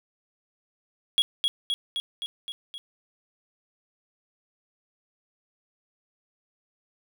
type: tone with echo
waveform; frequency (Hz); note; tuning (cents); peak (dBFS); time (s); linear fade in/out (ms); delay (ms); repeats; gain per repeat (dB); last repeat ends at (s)
triangle; 3322; G#7; 0; -16; 1.18-1.22; 0; 260; 6; -3; 2.78
effects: none